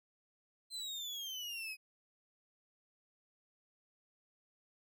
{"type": "exponential sweep", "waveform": "35% pulse", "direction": "down", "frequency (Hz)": [4139, 2500], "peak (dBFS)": -39, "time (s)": [0.7, 1.77], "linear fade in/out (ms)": 50, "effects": []}